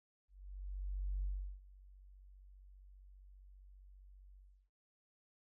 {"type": "tone with ADSR envelope", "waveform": "sine", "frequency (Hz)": 47.51, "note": "F#1", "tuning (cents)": 47, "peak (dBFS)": -34, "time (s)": [0.28, 4.7], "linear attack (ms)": 950, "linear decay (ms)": 370, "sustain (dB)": -22, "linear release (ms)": 330, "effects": ["tanh soft clip ceiling -30 dBFS"]}